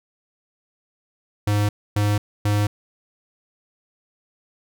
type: tone bursts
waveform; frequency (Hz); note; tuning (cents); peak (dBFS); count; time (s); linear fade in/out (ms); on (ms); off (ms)
square; 103.6; G#2; -4; -18; 3; 1.47-2.67; 5; 220; 270
effects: none